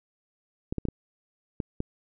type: clicks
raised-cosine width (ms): 3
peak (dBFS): -16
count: 6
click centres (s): 0.725 / 0.783 / 0.853 / 0.886 / 1.602 / 1.804
effects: none